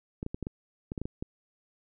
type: clicks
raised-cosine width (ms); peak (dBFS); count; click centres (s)
3; -21; 10; 0.229 / 0.264 / 0.345 / 0.427 / 0.469 / 0.919 / 0.978 / 1.016 / 1.055 / 1.225
effects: none